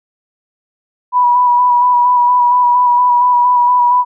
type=tone with vibrato; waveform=sine; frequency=980 Hz; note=B5; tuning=14 cents flat; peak=-7 dBFS; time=1.12-4.05 s; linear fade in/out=50 ms; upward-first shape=square; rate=4.3 Hz; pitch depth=19 cents each way; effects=none